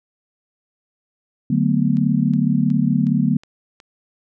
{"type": "chord", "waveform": "sine", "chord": "B minor seventh", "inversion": "first", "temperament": "just", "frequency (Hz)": [148.16, 185.21, 222.2, 246.9], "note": ["D3", "F#3", "A3", "B3"], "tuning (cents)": [16, 2, 17, 0], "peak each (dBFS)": -20, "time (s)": [1.5, 3.37], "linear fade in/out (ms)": 5}
{"type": "click train", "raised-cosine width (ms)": 0.2, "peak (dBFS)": -27, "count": 6, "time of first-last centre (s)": [1.97, 3.802], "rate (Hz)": 2.73}
{"effects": []}